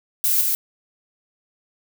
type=noise with echo; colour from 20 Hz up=violet; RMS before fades=-19 dBFS; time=0.24-0.41 s; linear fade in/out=0 ms; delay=140 ms; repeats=1; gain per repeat=-2 dB; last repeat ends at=0.55 s; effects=none